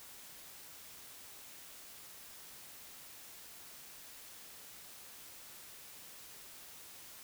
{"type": "silence", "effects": ["white hiss -53 dBFS RMS until 7.23 s"]}